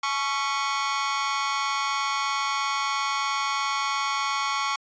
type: tone with amplitude modulation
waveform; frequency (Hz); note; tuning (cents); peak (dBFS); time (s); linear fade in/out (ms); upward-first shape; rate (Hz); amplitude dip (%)
sawtooth; 1108.7; C#6; 0; -16; 0.03-4.76; 5; sine; 257; 100
effects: resampled to 16000 Hz